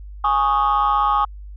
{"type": "chord", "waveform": "sine", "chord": "Ab suspended fourth", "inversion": "none", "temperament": "equal", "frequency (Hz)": [830.6, 1108.7, 1244.5], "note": ["Ab5", "Db6", "Eb6"], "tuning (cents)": [0, 0, 0], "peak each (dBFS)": -18, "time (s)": [0.24, 1.25], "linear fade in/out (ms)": 5, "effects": ["tanh soft clip ceiling -10 dBFS", "added 50 Hz sine -33 dBFS peak until 1.56 s"]}